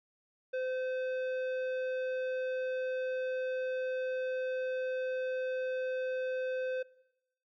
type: tone with tanh clipping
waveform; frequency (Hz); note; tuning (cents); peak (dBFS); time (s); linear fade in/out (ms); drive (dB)
sine; 514; C5; -31; -34; 0.53-6.83; 10; 15
effects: noise-tail reverb RT60 0.9 s tail -22 dB re dry + low-pass 3000 Hz 12 dB/octave